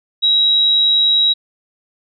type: tone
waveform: sine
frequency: 3850 Hz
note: B7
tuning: 45 cents flat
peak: -10 dBFS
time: 0.22-1.34 s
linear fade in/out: 20 ms
effects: none